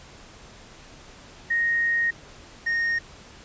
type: tone pair in turn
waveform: sine / triangle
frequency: 1864.7 / 1852.9 Hz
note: A#6 / A#6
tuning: 0 / -11 cents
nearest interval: unison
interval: 11 cents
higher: first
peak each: -20 dBFS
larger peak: neither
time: 1.5-2.11 / 2.66-2.99 s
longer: first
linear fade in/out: 10 ms
effects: pink hiss -47 dBFS RMS until 3.44 s + resampled to 16000 Hz